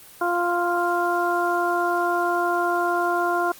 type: harmonic tone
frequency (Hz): 349.2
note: F4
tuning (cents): 0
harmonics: 1 / 2 / 3 / 4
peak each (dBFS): -25 / -24 / -26 / -26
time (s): 0.21-3.52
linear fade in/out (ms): 5
effects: white hiss -46 dBFS RMS until 3.59 s + Opus 24 kbps